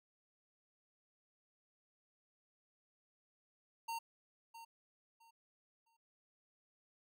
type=tone with echo; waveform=square; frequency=918 Hz; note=A#5; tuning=27 cents flat; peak=-40 dBFS; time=3.88-3.99 s; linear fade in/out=10 ms; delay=660 ms; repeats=3; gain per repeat=-12 dB; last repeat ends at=5.97 s; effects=none